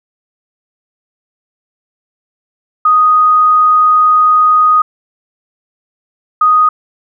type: tone bursts at uneven times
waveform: sine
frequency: 1244.5 Hz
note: D#6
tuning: in tune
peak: -5 dBFS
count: 2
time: 2.85-4.82 / 6.41-6.69 s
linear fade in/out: 5 ms
effects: none